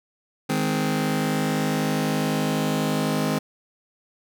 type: chord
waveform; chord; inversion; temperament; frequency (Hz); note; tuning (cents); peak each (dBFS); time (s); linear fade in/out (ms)
sawtooth; Ab major; second; just; 155.74 / 207.7 / 259.6; Eb3 / Ab3 / C4; +2 / 0 / -13; -22; 0.49-3.39; 10
effects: none